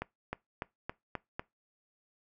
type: accelerating click train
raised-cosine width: 0.5 ms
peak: -20 dBFS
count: 6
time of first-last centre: 0.02-1.395 s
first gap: 310 ms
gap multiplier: 0.94
effects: noise-tail reverb RT60 0.2 s tail -22 dB re dry